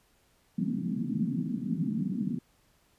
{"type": "band-pass noise", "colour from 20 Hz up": "white", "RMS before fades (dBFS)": -31, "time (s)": [0.58, 2.39], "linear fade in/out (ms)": 5, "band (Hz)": [150, 260], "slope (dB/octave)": 48, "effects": ["pink hiss -67 dBFS RMS until 2.98 s", "resampled to 32000 Hz"]}